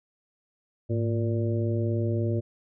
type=harmonic tone with a mistuned harmonic; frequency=116.54 Hz; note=A#2; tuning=in tune; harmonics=1 / 2 / 3 / 4 / 5; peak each=-25 / -33 / -31 / -37 / -36 dBFS; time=0.89-2.41 s; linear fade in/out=20 ms; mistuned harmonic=1; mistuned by=-140 cents; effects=none